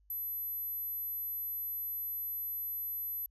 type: tone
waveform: sine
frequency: 12000 Hz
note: F#9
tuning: 23 cents sharp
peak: -35 dBFS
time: 0.1-3.26 s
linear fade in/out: 2 ms
effects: added 50 Hz sine -64 dBFS peak until 3.3 s